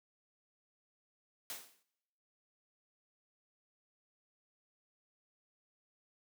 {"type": "noise with exponential decay", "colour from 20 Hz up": "white", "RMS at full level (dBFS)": -40, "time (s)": [1.5, 1.83], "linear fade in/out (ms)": 1, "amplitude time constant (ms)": 70, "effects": ["noise-tail reverb RT60 1.0 s tail -25 dB re dry", "high-pass 200 Hz 12 dB/octave"]}